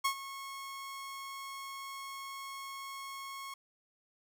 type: tone with ADSR envelope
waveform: sawtooth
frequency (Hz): 1093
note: C#6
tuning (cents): -25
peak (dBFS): -23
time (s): 0.04-3.54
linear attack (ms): 13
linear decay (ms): 86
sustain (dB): -15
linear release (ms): 4
effects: none